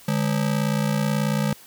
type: ring-modulated tone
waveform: square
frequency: 177.3 Hz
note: F3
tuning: 26 cents sharp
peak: -18 dBFS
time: 0.08-1.53 s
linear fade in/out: 2 ms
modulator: 29.2 Hz
effects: white hiss -48 dBFS RMS until 1.66 s